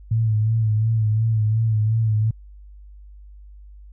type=tone with vibrato; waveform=sine; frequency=110 Hz; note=A2; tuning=in tune; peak=-16 dBFS; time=0.11-2.31 s; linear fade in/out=5 ms; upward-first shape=sine; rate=2.8 Hz; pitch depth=50 cents each way; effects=added 50 Hz sine -40 dBFS peak until 3.92 s